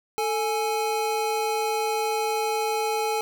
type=tone pair together; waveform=square; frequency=442 / 836.3 Hz; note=A4 / G#5; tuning=+8 / +12 cents; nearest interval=major seventh; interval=1104 cents; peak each=-27 dBFS; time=0.18-3.21 s; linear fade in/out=0 ms; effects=none